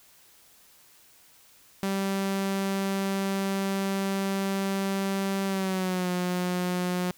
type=tone with pitch glide; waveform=sawtooth; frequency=195 to 179.85 Hz; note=G3 to F#3; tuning=-9 to -49 cents; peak=-22 dBFS; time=1.83-7.11 s; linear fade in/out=0 ms; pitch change=-140 cents; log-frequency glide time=5.46-6.1 s; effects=white hiss -57 dBFS RMS until 7.17 s

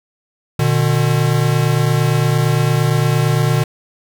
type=tone pair together; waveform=square; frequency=121.7 / 150.45 Hz; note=B2 / D3; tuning=-25 / +42 cents; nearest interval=major third; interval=367 cents; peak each=-16 dBFS; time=0.59-3.64 s; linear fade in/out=5 ms; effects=none

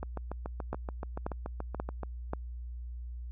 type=two click trains; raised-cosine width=1 ms; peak=-23 / -19 dBFS; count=15 / 4; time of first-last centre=0.03-2.033 / 0.73-2.334 s; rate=6.99 / 1.87 Hz; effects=added 60 Hz sine -38 dBFS peak until 3.31 s

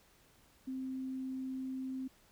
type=tone; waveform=sine; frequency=261.6 Hz; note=C4; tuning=in tune; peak=-37 dBFS; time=0.67-2.08 s; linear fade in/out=10 ms; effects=pink hiss -66 dBFS RMS until 2.31 s

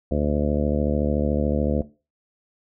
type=harmonic tone; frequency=73.7 Hz; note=D2; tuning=7 cents sharp; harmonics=1 / 2 / 3 / 4 / 5 / 6 / 7 / 8 / 9; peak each=-25 / -28 / -26 / -28 / -32 / -31 / -28 / -32 / -34 dBFS; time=0.11-1.82 s; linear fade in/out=5 ms; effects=noise-tail reverb RT60 0.3 s tail -17 dB re dry

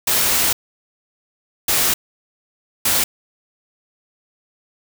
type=noise bursts at uneven times; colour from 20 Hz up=white; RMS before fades=-17 dBFS; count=3; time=0.07-0.53 / 1.68-1.94 / 2.85-3.04 s; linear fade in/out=5 ms; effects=none

